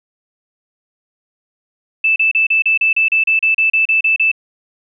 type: tone bursts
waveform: sine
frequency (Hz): 2637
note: E7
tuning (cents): 0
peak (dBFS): -10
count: 15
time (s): 2.04-4.316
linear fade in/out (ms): 5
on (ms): 120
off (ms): 34
effects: none